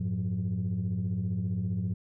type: tone cluster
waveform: sine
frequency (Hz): 92.7 / 107.8 / 180.6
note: F#2 / A2 / F#3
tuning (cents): +4 / -35 / -42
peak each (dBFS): -33 / -30 / -30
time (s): 0-1.94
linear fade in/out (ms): 10
effects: tanh soft clip ceiling -23 dBFS